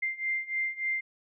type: beating tone pair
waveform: sine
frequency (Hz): 2093 / 2096.4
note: C7 / C7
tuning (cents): 0 / +3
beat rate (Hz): 3.4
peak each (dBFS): -33 / -31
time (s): 0.02-1.01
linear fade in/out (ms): 10
effects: none